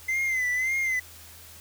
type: tone with vibrato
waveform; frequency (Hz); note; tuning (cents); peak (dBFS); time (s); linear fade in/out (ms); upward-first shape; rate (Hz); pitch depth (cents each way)
triangle; 2052; C7; -34; -22; 0.08-1; 10; sine; 1.8; 70
effects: added 82 Hz sine -52 dBFS peak until 1.6 s + white hiss -48 dBFS RMS until 1.6 s